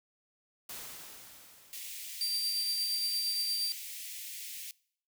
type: noise with exponential decay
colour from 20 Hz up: white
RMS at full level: -42 dBFS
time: 0.69-3.09 s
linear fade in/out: 5 ms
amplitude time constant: 520 ms
type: high-pass noise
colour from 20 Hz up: white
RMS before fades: -43 dBFS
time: 1.73-4.71 s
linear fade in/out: 0 ms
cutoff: 2000 Hz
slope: 48 dB/octave
type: tone with tremolo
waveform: 40% pulse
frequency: 4699 Hz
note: D8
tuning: in tune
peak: -28 dBFS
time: 2.21-3.72 s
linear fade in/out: 0 ms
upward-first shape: triangle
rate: 8.6 Hz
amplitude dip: 35%
effects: noise-tail reverb RT60 0.6 s tail -23 dB re dry